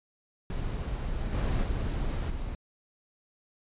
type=noise with level steps; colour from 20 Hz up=brown; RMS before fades=-32 / -27 / -30 / -35 dBFS; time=0.5-2.55 s; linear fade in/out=2 ms; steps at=1.33 / 1.63 / 2.3 s; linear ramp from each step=2 ms; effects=resampled to 8000 Hz